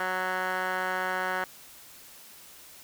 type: tone with band-pass filter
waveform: 15% pulse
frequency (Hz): 185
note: F#3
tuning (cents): 0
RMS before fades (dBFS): -30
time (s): 0-1.44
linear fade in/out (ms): 2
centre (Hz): 1300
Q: 6.5
effects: white hiss -50 dBFS RMS until 2.83 s